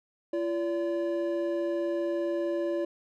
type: tone pair together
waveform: triangle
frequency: 341.3 / 574 Hz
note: F4 / D5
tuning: -40 / -40 cents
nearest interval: major sixth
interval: 900 cents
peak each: -27 / -29 dBFS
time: 0.33-2.85 s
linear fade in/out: 5 ms
effects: none